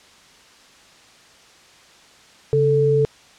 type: tone pair together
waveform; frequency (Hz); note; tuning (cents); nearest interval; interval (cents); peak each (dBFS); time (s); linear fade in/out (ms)
sine; 138.59 / 440; C#3 / A4; 0 / 0; octave + minor sixth; 2000; -19 / -15; 2.53-3.05; 0
effects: white hiss -49 dBFS RMS until 3.38 s + low-pass 6000 Hz 12 dB/octave